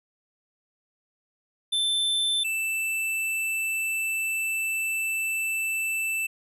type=tone pair in turn; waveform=square; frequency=3539 / 2651 Hz; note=A7 / E7; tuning=+9 / +9 cents; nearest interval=perfect fourth; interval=500 cents; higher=first; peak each=-23 / -26 dBFS; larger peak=first; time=1.72-2.44 / 2.44-6.27 s; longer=second; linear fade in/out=10 ms; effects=resampled to 32000 Hz